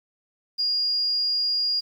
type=tone; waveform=sine; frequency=4842 Hz; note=D#8; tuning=48 cents flat; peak=-21 dBFS; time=0.58-1.81 s; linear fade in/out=20 ms; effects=9-bit